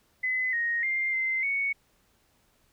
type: tone with pitch steps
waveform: sine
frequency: 2024 / 1870 / 2103 / 2075 / 2222 Hz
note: B6 / A#6 / C7 / C7 / C#7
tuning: +42 / +5 / +8 / -15 / +4 cents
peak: -25 dBFS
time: 0.23-1.73 s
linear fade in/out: 10 ms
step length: 300 ms
effects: pink hiss -67 dBFS RMS until 2.72 s